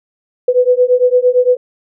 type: beating tone pair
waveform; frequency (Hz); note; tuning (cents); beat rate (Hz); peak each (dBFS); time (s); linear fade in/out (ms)
sine; 493.9 / 502.7; B4 / B4; 0 / +31; 8.8; -11; 0.48-1.57; 5
effects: none